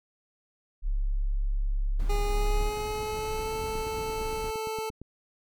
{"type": "tone", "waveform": "sine", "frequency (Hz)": 34.65, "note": "C#1", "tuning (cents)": 0, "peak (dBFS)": -24, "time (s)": [0.82, 2.71], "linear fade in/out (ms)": 50}
{"type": "noise", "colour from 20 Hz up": "brown", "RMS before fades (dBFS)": -38, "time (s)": [1.99, 4.51], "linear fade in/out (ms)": 10}
{"type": "tone with pitch glide", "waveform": "25% pulse", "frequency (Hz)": [410.1, 439.5], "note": ["G#4", "A4"], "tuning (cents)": [-22, -2], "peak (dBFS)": -27, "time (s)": [2.09, 4.9], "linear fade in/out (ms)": 10, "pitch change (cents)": 120, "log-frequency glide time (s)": [2.23, 3.53]}
{"type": "click train", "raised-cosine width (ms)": 3, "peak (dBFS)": -29, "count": 13, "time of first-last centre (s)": [3.64, 5.016], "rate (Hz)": 8.72}
{"effects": []}